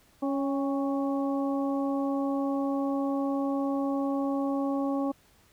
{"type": "harmonic tone with a mistuned harmonic", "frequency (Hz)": 277.2, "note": "C#4", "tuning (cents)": 0, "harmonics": [1, 2, 3, 4], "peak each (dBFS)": [-27, -33, -37, -39], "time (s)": [0.22, 5.12], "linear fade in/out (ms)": 10, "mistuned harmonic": 3, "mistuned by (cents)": -39, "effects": ["pink hiss -62 dBFS RMS until 5.52 s"]}